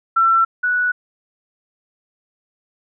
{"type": "tone pair in turn", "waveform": "sine", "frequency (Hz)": [1345, 1474], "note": ["E6", "F#6"], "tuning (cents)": [34, -7], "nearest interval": "major second", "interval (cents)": 159, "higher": "second", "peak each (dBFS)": [-11, -15], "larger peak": "first", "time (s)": [[0.16, 0.45], [0.63, 0.92]], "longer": "neither", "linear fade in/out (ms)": 10, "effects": []}